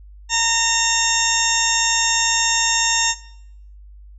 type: harmonic tone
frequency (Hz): 917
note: A#5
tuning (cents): -29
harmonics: 1 / 2 / 3 / 4 / 6 / 7 / 8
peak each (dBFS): -24 / -24 / -24 / -24 / -24 / -24 / -24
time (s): 0.29-3.15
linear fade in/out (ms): 50
effects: noise-tail reverb RT60 0.7 s tail -17 dB re dry + added 50 Hz sine -39 dBFS peak until 4.18 s